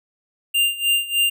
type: tone with tremolo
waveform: square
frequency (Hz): 2794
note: F7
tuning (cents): 0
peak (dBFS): -15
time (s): 0.54-1.3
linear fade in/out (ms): 10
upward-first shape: sine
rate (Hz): 3.3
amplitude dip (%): 85
effects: none